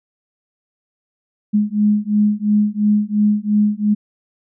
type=beating tone pair; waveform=sine; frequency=207.7 / 210.6 Hz; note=G#3 / G#3; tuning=0 / +24 cents; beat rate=2.9 Hz; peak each=-16 dBFS; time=1.53-3.95 s; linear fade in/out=20 ms; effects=none